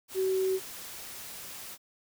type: tone in noise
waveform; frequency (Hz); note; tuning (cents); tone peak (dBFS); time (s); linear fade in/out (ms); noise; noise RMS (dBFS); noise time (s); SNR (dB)
sine; 378.3; F#4; +38; -25; 0.14-0.6; 50; white; -43; 0.08-1.78; +15
effects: none